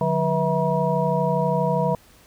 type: tone cluster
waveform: sine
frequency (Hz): 148.6 / 181 / 487.9 / 651 / 958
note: D3 / F#3 / B4 / E5 / A#5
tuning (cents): +21 / -38 / -21 / -22 / +47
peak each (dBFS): -25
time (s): 0.01-1.95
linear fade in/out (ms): 2
effects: pink hiss -53 dBFS RMS until 2.26 s